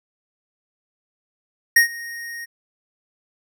square tone with ADSR envelope, 1864.7 Hz, A#6, in tune, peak -9 dBFS, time 1.76-2.46 s, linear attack 6 ms, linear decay 110 ms, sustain -22 dB, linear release 22 ms, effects none

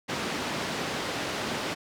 pink band-pass noise, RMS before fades -32 dBFS, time 0.08-1.75 s, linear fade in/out 20 ms, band 170 to 5100 Hz, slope 12 dB/octave, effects none

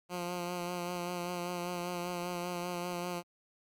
10% pulse tone with vibrato, 176.4 Hz, F3, 18 cents sharp, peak -27 dBFS, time 0.09-3.23 s, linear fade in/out 50 ms, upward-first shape sine, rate 5.1 Hz, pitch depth 25 cents each way, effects Opus 48 kbps

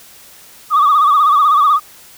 sine tone with vibrato, 1187 Hz, D6, 18 cents sharp, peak -6 dBFS, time 0.7-1.8 s, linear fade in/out 50 ms, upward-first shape sine, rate 16 Hz, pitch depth 100 cents each way, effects tanh soft clip ceiling -5 dBFS + white hiss -41 dBFS RMS until 2.17 s

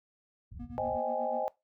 pink low-pass noise, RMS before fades -43 dBFS, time 0.51-0.98 s, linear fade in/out 10 ms, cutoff 130 Hz, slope 24 dB/octave
triangle tone with tremolo, 240.3 Hz, B3, 47 cents flat, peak -37 dBFS, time 0.59-1.44 s, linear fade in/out 10 ms, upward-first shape sine, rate 8.2 Hz, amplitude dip 85%
sine chord, Ab major seventh, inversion first, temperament equal with one note detuned, 523.3 / 622.3 / 784 / 836.9 Hz, C5 / Eb5 / G5 / Ab5, 0 / 0 / 0 / +13 cents, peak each -36 / -34 / -35 / -36 dBFS, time 0.78-1.48 s, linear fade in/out 0 ms
effects noise-tail reverb RT60 0.2 s tail -20 dB re dry + high-pass 60 Hz 12 dB/octave

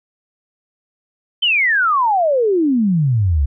sine exponential sweep, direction down, 3136 to 65.41 Hz, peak -12 dBFS, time 1.42-3.46 s, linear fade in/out 10 ms, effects none

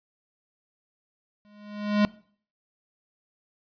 square tone with exponential growth, 207.7 Hz, G#3, in tune, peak -17 dBFS, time 1.45-2.05 s, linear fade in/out 0 ms, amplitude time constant 130 ms, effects noise-tail reverb RT60 0.5 s tail -21 dB re dry + resampled to 11025 Hz

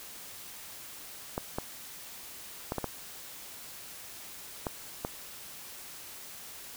clicks, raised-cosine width 1 ms, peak -17 dBFS, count 7, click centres 1.379 / 1.585 / 2.721 / 2.783 / 2.843 / 4.668 / 5.049 s, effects white hiss -46 dBFS RMS until 6.76 s

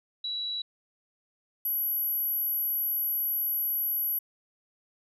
sine tone pair in turn, 3917 / 11738 Hz, B7 / F#9, -15 / -15 cents, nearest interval octave + perfect fifth, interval 1900 cents, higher second, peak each -30 / -26 dBFS, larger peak second, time 0.24-0.62 / 1.65-4.19 s, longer second, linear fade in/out 5 ms, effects none

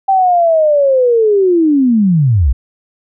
sine linear sweep, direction down, 784 to 53.3 Hz, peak -7 dBFS, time 0.08-2.53 s, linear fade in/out 10 ms, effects none

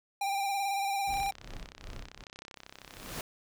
square tone with vibrato, 793 Hz, G5, 20 cents sharp, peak -30 dBFS, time 0.21-1.31 s, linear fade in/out 5 ms, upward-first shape square, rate 18 Hz, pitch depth 24 cents each way
brown noise with tremolo, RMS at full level -42 dBFS, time 1.07-2.24 s, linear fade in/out 0 ms, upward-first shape sine, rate 2.6 Hz, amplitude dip 90%
click train, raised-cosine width 0.2 ms, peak -28 dBFS, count 65, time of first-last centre 1.14-3.091 s, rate 32.8 Hz
pink noise with exponential growth, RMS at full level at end -36 dBFS, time 2.56-3.21 s, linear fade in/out 2 ms, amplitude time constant 140 ms
effects none

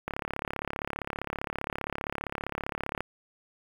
click train, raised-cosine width 0.5 ms, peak -16 dBFS, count 104, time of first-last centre 0.08-3.006 s, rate 35.2 Hz, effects 7-bit

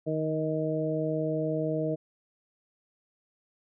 harmonic tone with a mistuned harmonic, 156.9 Hz, D#3, 15 cents sharp, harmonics 1 / 2 / 3 / 4, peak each -32 / -32 / -32 / -32 dBFS, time 0.06-1.96 s, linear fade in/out 20 ms, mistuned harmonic 1, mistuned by -21 cents, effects none

